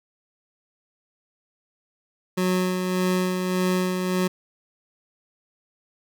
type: tone with tremolo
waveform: 25% pulse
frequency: 183.4 Hz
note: F#3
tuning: 15 cents flat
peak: -16 dBFS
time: 2.37-4.28 s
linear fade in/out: 10 ms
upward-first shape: sine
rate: 1.7 Hz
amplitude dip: 40%
effects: none